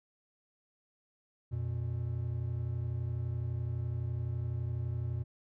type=tone pair together; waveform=triangle; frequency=88.1 / 119.98 Hz; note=F2 / B2; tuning=+16 / -50 cents; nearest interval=perfect fourth; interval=534 cents; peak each=-35 / -32 dBFS; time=1.51-5.24 s; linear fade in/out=20 ms; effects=none